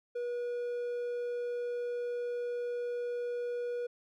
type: tone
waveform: triangle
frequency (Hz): 483.4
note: B4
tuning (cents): -37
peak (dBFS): -31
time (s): 0.15-3.87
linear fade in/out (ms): 10
effects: none